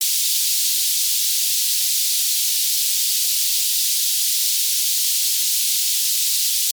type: high-pass noise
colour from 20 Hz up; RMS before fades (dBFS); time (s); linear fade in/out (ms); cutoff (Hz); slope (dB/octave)
pink; -19; 0.01-6.71; 2; 3700; 24
effects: MP3 96 kbps